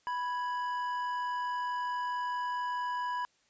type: tone pair together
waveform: triangle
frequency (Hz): 987.8 / 1661.2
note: B5 / G#6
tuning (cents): 0 / 0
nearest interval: major sixth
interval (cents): 900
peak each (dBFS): -30 / -39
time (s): 0.07-3.25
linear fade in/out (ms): 0
effects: white hiss -70 dBFS RMS until 3.49 s + resampled to 16000 Hz